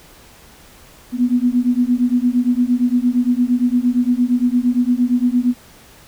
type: beating tone pair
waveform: sine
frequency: 241.6 / 250.3 Hz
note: B3 / B3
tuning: -38 / +23 cents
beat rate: 8.7 Hz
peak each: -16 dBFS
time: 1.12-5.55 s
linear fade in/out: 50 ms
effects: pink hiss -45 dBFS RMS until 6.07 s